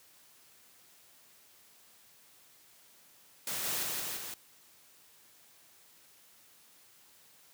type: noise with echo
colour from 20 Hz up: white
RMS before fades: -36 dBFS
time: 3.47-3.83 s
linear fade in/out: 2 ms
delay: 170 ms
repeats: 3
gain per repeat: -2 dB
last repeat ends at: 4.34 s
effects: white hiss -61 dBFS RMS until 7.53 s + high-pass 80 Hz 12 dB/octave